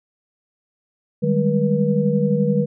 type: tone cluster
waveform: sine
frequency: 153.5 / 194 / 205.7 / 483.7 Hz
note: D#3 / G3 / G#3 / B4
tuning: -23 / -18 / -16 / -36 cents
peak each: -21 dBFS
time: 1.22-2.66 s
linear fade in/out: 20 ms
effects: none